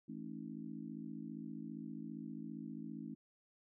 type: harmonic tone with a mistuned harmonic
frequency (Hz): 55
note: A1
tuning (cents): 0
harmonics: 3 / 4 / 5 / 6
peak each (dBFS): -51 / -47 / -49 / -52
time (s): 0.08-3.15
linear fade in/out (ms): 10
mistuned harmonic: 6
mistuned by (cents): -66
effects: none